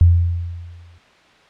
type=tone with exponential decay; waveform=sine; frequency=86 Hz; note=F2; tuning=26 cents flat; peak=-5 dBFS; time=0.01-0.98 s; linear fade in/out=0 ms; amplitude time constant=210 ms; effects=white hiss -50 dBFS RMS until 1.49 s + low-pass 3000 Hz 12 dB/octave